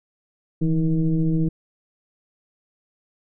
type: tone with frequency modulation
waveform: sine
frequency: 163.1 Hz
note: E3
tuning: 18 cents flat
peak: -17 dBFS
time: 0.61-1.49 s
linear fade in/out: 10 ms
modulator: 156 Hz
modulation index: 1
effects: none